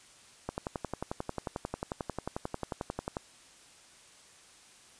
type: click train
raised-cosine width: 1 ms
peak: -19 dBFS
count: 31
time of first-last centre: 0.49-3.169 s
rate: 11.2 Hz
effects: white hiss -57 dBFS RMS until 4.99 s + resampled to 22050 Hz